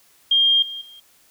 sine tone with level steps, 3212 Hz, G7, 41 cents sharp, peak -13 / -29 / -41 dBFS, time 0.31-1 s, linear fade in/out 5 ms, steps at 0.62 / 0.81 s, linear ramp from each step 5 ms, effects white hiss -56 dBFS RMS until 1.3 s

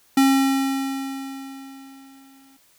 square tone with exponential decay, 270 Hz, C#4, 45 cents flat, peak -13 dBFS, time 0.17-2.57 s, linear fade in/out 5 ms, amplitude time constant 520 ms, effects white hiss -58 dBFS RMS until 2.78 s

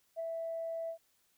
sine tone with ADSR envelope, 659.3 Hz, E5, in tune, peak -33 dBFS, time 0.16-0.98 s, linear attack 35 ms, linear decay 16 ms, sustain -2 dB, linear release 90 ms, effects tanh soft clip ceiling -29 dBFS + white hiss -73 dBFS RMS until 1.37 s

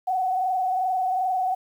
sine tone with frequency modulation, 746 Hz, F#5, 14 cents sharp, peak -21 dBFS, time 0.07-1.55 s, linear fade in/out 10 ms, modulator 22.6 Hz, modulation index 0.98, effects 9-bit

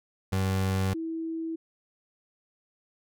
30% pulse / sine tone pair in turn, 95.4 / 325.8 Hz, G2 / E4, -47 / -20 cents, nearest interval octave + major sixth, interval 2127 cents, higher second, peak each -22 / -30 dBFS, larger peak first, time 0.32-0.94 / 0.94-1.56 s, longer neither, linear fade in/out 10 ms, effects none

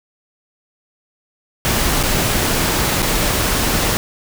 pink noise with dropouts, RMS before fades -17 dBFS, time 1.65-3.97 s, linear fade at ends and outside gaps 0 ms, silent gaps 2.029-2.035 / 3.021-3.027 s, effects none

